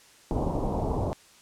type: low-pass noise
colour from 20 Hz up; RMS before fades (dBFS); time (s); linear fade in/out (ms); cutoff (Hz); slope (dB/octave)
pink; -28; 0.31-1.13; 0; 970; 48
effects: white hiss -55 dBFS RMS until 1.41 s + low-pass 9000 Hz 12 dB/octave